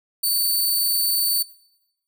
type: tone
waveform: 5% pulse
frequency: 4522 Hz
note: C#8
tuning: 34 cents sharp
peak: -12 dBFS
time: 0.23-1.43 s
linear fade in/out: 10 ms
effects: noise-tail reverb RT60 0.9 s tail -21 dB re dry